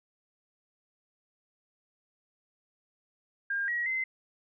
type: tone with pitch steps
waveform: sine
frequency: 1608 / 1909 / 2062 Hz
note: G6 / A#6 / C7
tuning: +44 / +41 / -26 cents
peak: -28 dBFS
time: 3.5-4.04 s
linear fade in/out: 5 ms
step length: 180 ms
effects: none